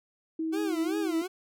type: tone with pitch glide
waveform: sine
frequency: 321.2 to 323.4 Hz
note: E4 to E4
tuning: -45 to -33 cents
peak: -28 dBFS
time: 0.39-1.22 s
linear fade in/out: 5 ms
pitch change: +12 cents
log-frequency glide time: 0.88-1.02 s
type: tone with vibrato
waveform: 40% pulse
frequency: 370 Hz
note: F#4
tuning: in tune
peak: -31 dBFS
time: 0.52-1.28 s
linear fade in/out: 20 ms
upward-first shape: sine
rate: 2.7 Hz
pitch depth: 210 cents each way
effects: none